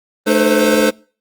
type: tone cluster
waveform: square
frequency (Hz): 216.3 / 302.9 / 438.4 / 507 / 526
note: A3 / D#4 / A4 / B4 / C5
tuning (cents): -29 / -46 / -6 / +45 / +9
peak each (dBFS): -18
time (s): 0.26-0.91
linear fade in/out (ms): 20
effects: noise-tail reverb RT60 0.4 s tail -25 dB re dry + Opus 32 kbps